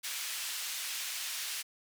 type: band-pass noise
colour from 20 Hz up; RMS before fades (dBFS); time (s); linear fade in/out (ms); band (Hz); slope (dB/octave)
pink; -38; 0.03-1.63; 20; 2400 to 15000; 12
effects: none